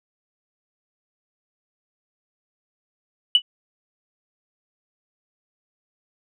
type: tone with exponential decay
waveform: sine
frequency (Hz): 2960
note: F#7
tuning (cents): 0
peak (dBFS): -6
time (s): 3.35-3.42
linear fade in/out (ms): 2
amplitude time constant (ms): 15
effects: tanh soft clip ceiling -5 dBFS